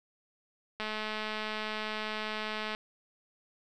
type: click train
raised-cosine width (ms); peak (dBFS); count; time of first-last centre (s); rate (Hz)
0.3; -20; 420; 0.8-2.749; 215
effects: none